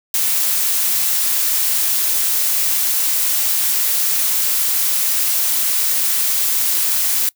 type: noise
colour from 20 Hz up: blue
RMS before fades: -17 dBFS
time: 0.14-7.29 s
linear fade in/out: 2 ms
effects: noise-tail reverb RT60 0.1 s tail -23 dB re dry